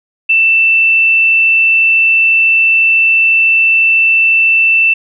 sine tone, 2666 Hz, E7, 19 cents sharp, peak -6 dBFS, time 0.29-4.94 s, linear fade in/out 10 ms, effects none

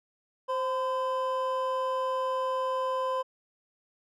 triangle tone pair together, 523.3 / 1019.7 Hz, C5 / C6, 0 / -45 cents, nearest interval octave, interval 1155 cents, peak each -28 dBFS, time 0.48-3.23 s, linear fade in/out 20 ms, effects none

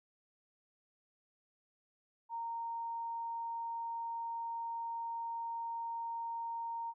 sine tone, 925 Hz, A#5, 14 cents flat, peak -37 dBFS, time 2.29-6.94 s, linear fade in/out 50 ms, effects none

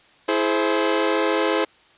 sawtooth chord, E augmented, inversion none, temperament equal with one note detuned, 329.6 / 424 / 523.3 Hz, E4 / G#4 / B#4, 0 / +36 / 0 cents, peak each -19 dBFS, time 0.28-1.65 s, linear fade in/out 10 ms, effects white hiss -54 dBFS RMS until 1.97 s + resampled to 8000 Hz

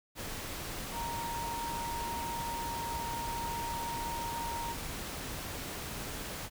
sine tone in noise, 932.3 Hz, A#5, in tune, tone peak -36 dBFS, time 0.92-4.76 s, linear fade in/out 50 ms, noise pink, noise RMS -40 dBFS, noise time 0.15-6.5 s, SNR +1 dB, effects none

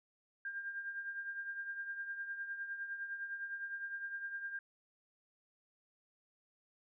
sine tone with tremolo, 1600 Hz, G6, 35 cents sharp, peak -37 dBFS, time 0.45-4.59 s, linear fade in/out 2 ms, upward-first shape triangle, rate 9.8 Hz, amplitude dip 65%, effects none

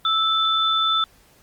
sine tone pair together, 1318.5 / 3523 Hz, E6 / A7, 0 / +1 cents, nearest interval octave + perfect fourth, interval 1701 cents, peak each -20 dBFS, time 0.05-1.04 s, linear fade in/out 2 ms, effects pink hiss -55 dBFS RMS until 1.42 s + Opus 32 kbps

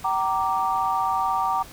sine chord, G minor, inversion none, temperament equal with one note detuned, 766.5 / 932.3 / 1174.7 Hz, G5 / Bb5 / D6, -39 / 0 / 0 cents, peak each -25 dBFS, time 0.04-1.63 s, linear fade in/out 10 ms, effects pink hiss -44 dBFS RMS until 1.72 s

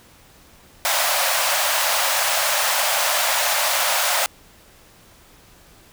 pink high-pass noise, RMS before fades -20 dBFS, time 0.85-4.26 s, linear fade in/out 0 ms, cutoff 550 Hz, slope 96 dB/octave, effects pink hiss -50 dBFS RMS until 5.92 s

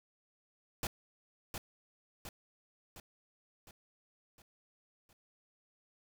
pink noise with echo, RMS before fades -36 dBFS, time 0.83-0.87 s, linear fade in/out 2 ms, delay 710 ms, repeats 6, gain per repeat -5 dB, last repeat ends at 5.13 s, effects none

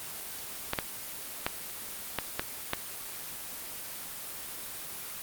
clicks, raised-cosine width 0.3 ms, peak -11 dBFS, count 6, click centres 0.734 / 0.788 / 1.465 / 2.187 / 2.395 / 2.734 s, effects white hiss -40 dBFS RMS until 5.22 s + Opus 24 kbps

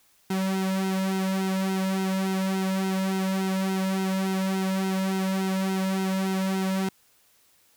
sawtooth tone with flanger, 190.5 Hz, G3, 49 cents flat, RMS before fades -26 dBFS, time 0.3-6.89 s, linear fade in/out 5 ms, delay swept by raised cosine 1.7 to 2.61 ms, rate 3.5 Hz, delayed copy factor -0.8, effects white hiss -62 dBFS RMS until 7.76 s

